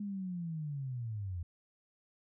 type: linear sweep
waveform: sine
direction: down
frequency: 207.7 to 82.9 Hz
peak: -36 dBFS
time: 0-1.43 s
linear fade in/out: 5 ms
effects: none